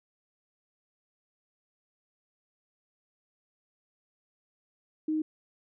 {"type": "tone", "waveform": "sine", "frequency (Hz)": 311.1, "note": "D#4", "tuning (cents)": 0, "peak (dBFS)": -26, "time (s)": [5.08, 5.22], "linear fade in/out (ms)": 5, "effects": []}